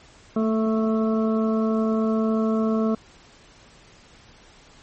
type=harmonic tone with a mistuned harmonic; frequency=220 Hz; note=A3; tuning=in tune; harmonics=1 / 2 / 3 / 5 / 6; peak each=-20 / -26 / -30 / -34 / -36 dBFS; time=0.36-2.95 s; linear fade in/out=5 ms; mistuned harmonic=1; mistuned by=+16 cents; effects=pink hiss -51 dBFS RMS until 4.82 s + MP3 32 kbps